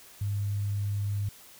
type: tone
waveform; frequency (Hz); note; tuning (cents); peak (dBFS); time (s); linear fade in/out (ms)
sine; 101.6; G#2; -38; -27; 0.21-1.29; 5
effects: white hiss -52 dBFS RMS until 1.59 s